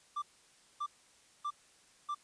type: tone bursts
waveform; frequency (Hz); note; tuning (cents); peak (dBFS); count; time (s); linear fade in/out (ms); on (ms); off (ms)
triangle; 1178; D6; +5; -32; 4; 0.16-2.148; 10; 62; 580
effects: white hiss -64 dBFS RMS until 2.23 s + resampled to 22050 Hz